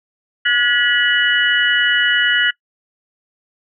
sine tone cluster, 1445 / 1694 / 1943 / 2944 Hz, F#6 / G#6 / B6 / F#7, -41 / +34 / -29 / -9 cents, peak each -18 dBFS, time 0.45-2.51 s, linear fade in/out 10 ms, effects noise-tail reverb RT60 0.1 s tail -23 dB re dry

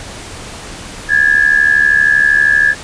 sine tone pair together, 1655 / 1727.7 Hz, G#6 / A6, -6 / -32 cents, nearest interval minor second, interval 74 cents, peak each -10 dBFS, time 1.08-2.75 s, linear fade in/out 50 ms, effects pink hiss -29 dBFS RMS until 2.83 s + resampled to 22050 Hz

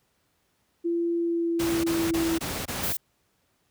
sine tone with pitch glide, 340 to 329.6 Hz, F4 to E4, -46 to 0 cents, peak -23 dBFS, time 0.84-2.39 s, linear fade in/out 20 ms, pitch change -54 cents, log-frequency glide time 1.15-2.19 s
pink noise bursts, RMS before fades -31 dBFS, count 5, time 1.59-2.928 s, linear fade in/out 10 ms, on 250 ms, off 22 ms
violet noise, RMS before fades -29 dBFS, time 2.83-2.97 s, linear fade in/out 5 ms
effects pink hiss -70 dBFS RMS until 3.7 s + high-pass 60 Hz 12 dB/octave

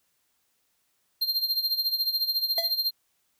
square tone with tremolo, 4186 Hz, C8, in tune, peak -22 dBFS, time 1.21-2.91 s, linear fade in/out 10 ms, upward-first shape sine, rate 14 Hz, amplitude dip 75%
square tone with exponential decay, 670 Hz, E5, 28 cents sharp, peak -27 dBFS, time 2.58-2.75 s, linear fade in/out 1 ms, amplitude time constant 36 ms
effects white hiss -72 dBFS RMS until 3.39 s

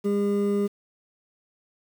triangle tone pair together, 202.6 / 405.2 Hz, G#3 / G#4, -43 / -43 cents, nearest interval octave, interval 1200 cents, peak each -22 dBFS, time 0.04-0.68 s, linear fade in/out 20 ms, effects 8-bit

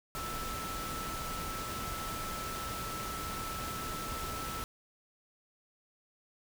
sine tone in noise, 1318.5 Hz, E6, in tune, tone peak -40 dBFS, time 0.15-4.64 s, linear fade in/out 0 ms, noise pink, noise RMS -40 dBFS, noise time 0.15-4.64 s, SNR -3 dB, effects none

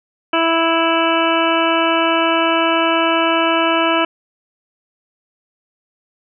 harmonic tone, 329.6 Hz, E4, in tune, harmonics 1 / 2 / 3 / 4 / 5 / 7 / 8 / 9, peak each -19 / -19 / -20 / -20 / -25 / -25 / -24 / -23 dBFS, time 0.33-4.05 s, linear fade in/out 5 ms, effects none

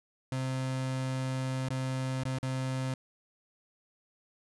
35% pulse tone with dropouts, 130.81 Hz, C3, in tune, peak -29 dBFS, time 0.32-2.94 s, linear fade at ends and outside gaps 2 ms, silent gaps 1.688-1.704 / 2.235-2.253 / 2.386-2.429 s, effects resampled to 24000 Hz

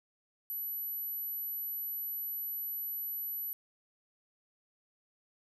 sine tone, 11840 Hz, F#9, in tune, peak -35 dBFS, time 0.5-3.53 s, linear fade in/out 0 ms, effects none

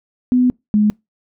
sine tone pair in turn, 250 / 210.2 Hz, B3 / G#3, +21 / +21 cents, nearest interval minor third, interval 300 cents, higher first, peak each -10 dBFS, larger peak neither, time 0.32-0.5 / 0.74-0.9 s, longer first, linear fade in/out 0 ms, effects noise-tail reverb RT60 0.2 s tail -26 dB re dry

